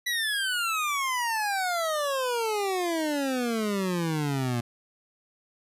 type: exponential sweep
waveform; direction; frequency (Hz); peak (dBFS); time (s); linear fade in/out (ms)
25% pulse; down; 1977 to 117.1; -22; 0.06-4.61; 10
effects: resampled to 32000 Hz